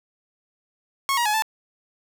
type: tone with pitch steps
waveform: sawtooth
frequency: 1095 / 951 / 845 / 878 Hz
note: C#6 / A#5 / G#5 / A5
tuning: -22 / +34 / +30 / -4 cents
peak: -16 dBFS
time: 1.09-1.422 s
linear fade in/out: 0 ms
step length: 83 ms
effects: none

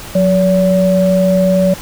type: tone pair together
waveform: sine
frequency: 182.26 / 570 Hz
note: F#3 / C#5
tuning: -26 / +48 cents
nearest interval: octave + minor sixth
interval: 1974 cents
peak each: -11 dBFS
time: 0.15-1.74 s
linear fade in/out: 5 ms
effects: pink hiss -30 dBFS RMS until 1.81 s

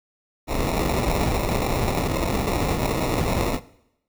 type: noise with sample-and-hold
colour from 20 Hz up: pink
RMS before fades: -23 dBFS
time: 0.47-3.6 s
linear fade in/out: 50 ms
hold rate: 1575 Hz
effects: noise-tail reverb RT60 0.8 s tail -19 dB re dry

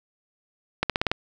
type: accelerating click train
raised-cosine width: 0.3 ms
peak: -6 dBFS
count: 6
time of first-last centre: 0.83-1.116 s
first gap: 67 ms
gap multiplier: 0.92
effects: none

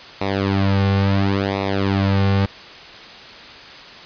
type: tone with flanger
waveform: sawtooth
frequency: 98.1 Hz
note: G2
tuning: 2 cents sharp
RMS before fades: -18 dBFS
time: 0.21-2.46 s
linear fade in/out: 5 ms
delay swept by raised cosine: 0.64 to 3.14 ms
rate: 0.72 Hz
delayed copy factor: -0.95
effects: white hiss -38 dBFS RMS until 4.05 s + resampled to 11025 Hz

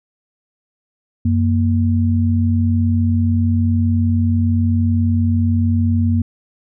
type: tone pair together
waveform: sine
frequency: 92.95 / 233.9 Hz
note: F#2 / A#3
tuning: +8 / +6 cents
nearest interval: octave + major third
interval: 1598 cents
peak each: -14 / -17 dBFS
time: 1.25-6.22 s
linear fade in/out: 5 ms
effects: none

